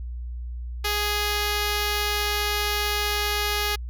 5% pulse tone, 415.3 Hz, G#4, in tune, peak -12 dBFS, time 0.84-3.76 s, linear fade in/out 10 ms, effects added 60 Hz sine -30 dBFS peak until 3.89 s

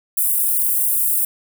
white high-pass noise, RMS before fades -18 dBFS, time 0.17-1.25 s, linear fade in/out 5 ms, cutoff 8900 Hz, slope 48 dB/octave, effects none

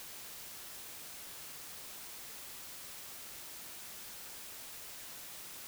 silence, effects white hiss -48 dBFS RMS until 5.67 s

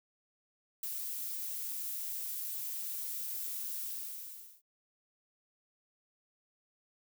violet noise with ADSR envelope, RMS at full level -36 dBFS, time 0.83-4.62 s, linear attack 4 ms, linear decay 34 ms, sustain -3 dB, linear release 780 ms, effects none

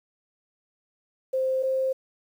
sine tone pair in turn, 523.3 / 526.6 Hz, C5 / C5, 0 / +11 cents, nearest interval unison, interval 11 cents, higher second, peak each -22 dBFS, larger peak neither, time 1.33-1.63 / 1.63-1.93 s, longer neither, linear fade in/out 10 ms, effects 9-bit

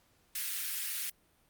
white high-pass noise, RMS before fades -36 dBFS, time 0.35-1.1 s, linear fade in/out 5 ms, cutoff 1600 Hz, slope 24 dB/octave, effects pink hiss -69 dBFS RMS until 1.49 s + Opus 48 kbps

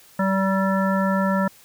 harmonic tone with a mistuned harmonic, 192.6 Hz, G3, 30 cents flat, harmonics 1 / 3 / 5 / 7 / 9, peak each -20 / -25 / -27 / -28 / -30 dBFS, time 0.19-1.48 s, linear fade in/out 5 ms, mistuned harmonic 9, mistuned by +16 cents, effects white hiss -51 dBFS RMS until 1.64 s

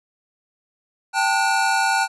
square tone cluster, 785 / 886 / 1453 Hz, G5 / A5 / F#6, +2 / +12 / -32 cents, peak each -22 / -23 / -22 dBFS, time 1.13-2.08 s, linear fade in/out 50 ms, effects resampled to 22050 Hz

